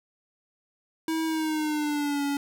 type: tone with pitch glide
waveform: square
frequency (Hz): 321.8 to 283.4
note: E4 to C#4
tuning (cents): -42 to +38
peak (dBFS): -26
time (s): 1.08-2.37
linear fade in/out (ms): 2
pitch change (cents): -220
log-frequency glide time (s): 1.26-2.23
effects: none